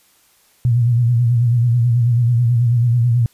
sine tone with vibrato, 119.5 Hz, A#2, 43 cents sharp, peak -11 dBFS, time 0.65-3.26 s, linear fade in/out 0 ms, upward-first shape sine, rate 9.2 Hz, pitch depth 67 cents each way, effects white hiss -55 dBFS RMS until 3.33 s + resampled to 32000 Hz

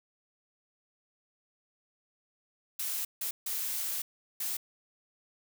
blue noise bursts at uneven times, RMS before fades -34 dBFS, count 4, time 2.79-3.05 / 3.21-3.31 / 3.46-4.02 / 4.4-4.57 s, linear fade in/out 5 ms, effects none

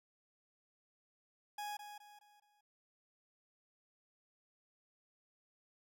40% pulse tone with echo, 830.6 Hz, G#5, in tune, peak -40 dBFS, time 1.58-1.77 s, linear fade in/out 5 ms, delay 210 ms, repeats 4, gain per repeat -8 dB, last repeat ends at 2.61 s, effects none

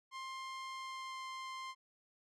sawtooth tone with pitch glide, 1056 to 1049.3 Hz, C6 to C6, +16 to +5 cents, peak -39 dBFS, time 0.11-1.75 s, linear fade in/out 50 ms, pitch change -11 cents, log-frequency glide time 0.71-1.27 s, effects low-pass 6000 Hz 12 dB/octave

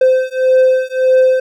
triangle beating tone pair, 516 / 517.7 Hz, C5 / C5, -24 / -18 cents, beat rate 1.7 Hz, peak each -10 dBFS, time 0.01-1.4 s, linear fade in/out 5 ms, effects none

